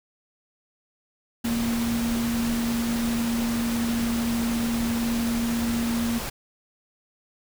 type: tone in noise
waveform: sine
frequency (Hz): 233.1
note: A#3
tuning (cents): 0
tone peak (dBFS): -23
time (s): 1.44-6.19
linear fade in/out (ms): 10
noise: pink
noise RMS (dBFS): -32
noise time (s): 1.44-6.3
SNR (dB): +6
effects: none